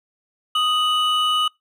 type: tone pair together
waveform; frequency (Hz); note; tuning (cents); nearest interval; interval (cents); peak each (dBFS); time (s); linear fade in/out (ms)
triangle; 1244.5 / 2958; D#6 / F#7; 0 / -1; octave + minor third; 1499; -18; 0.55-1.48; 5
effects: noise-tail reverb RT60 0.2 s tail -26 dB re dry